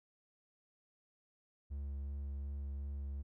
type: tone with vibrato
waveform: triangle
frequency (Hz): 70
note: C#2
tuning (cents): +18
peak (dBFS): -37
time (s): 1.7-3.23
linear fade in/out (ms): 20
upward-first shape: sine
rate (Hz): 2.7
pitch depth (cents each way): 14
effects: none